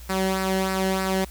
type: tone with flanger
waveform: sawtooth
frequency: 190 Hz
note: F#3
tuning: 46 cents sharp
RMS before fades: -24 dBFS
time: 0.09-1.25 s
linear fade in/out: 10 ms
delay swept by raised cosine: 0.3 to 0.85 ms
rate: 3.2 Hz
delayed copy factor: -0.55
effects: added 60 Hz sine -39 dBFS peak until 1.3 s + white hiss -48 dBFS RMS until 1.3 s